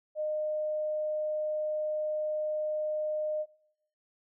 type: tone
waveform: sine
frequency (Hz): 612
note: D#5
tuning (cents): -29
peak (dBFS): -29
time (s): 0.15-3.46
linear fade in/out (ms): 50
effects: noise-tail reverb RT60 0.7 s tail -19 dB re dry